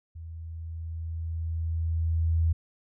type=tone with level ramp; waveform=sine; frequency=81.9 Hz; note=E2; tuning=11 cents flat; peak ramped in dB=-38 to -20 dBFS; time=0.15-2.53 s; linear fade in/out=10 ms; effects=none